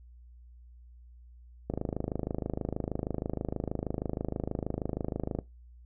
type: click train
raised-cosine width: 2 ms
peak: -18 dBFS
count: 98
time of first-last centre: 1.7-5.388 s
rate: 26.3 Hz
effects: noise-tail reverb RT60 0.2 s tail -19 dB re dry + added 60 Hz sine -50 dBFS peak until 5.85 s